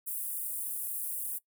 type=high-pass noise; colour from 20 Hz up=pink; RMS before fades=-36 dBFS; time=0.06-1.39 s; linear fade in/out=20 ms; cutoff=9200 Hz; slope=48 dB/octave; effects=noise-tail reverb RT60 0.1 s tail -20 dB re dry